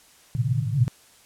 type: band-pass noise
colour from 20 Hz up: pink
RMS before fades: -23 dBFS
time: 0.35-0.88 s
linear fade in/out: 0 ms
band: 110 to 150 Hz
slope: 96 dB/octave
effects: white hiss -54 dBFS RMS until 1.25 s + low-pass 11000 Hz 12 dB/octave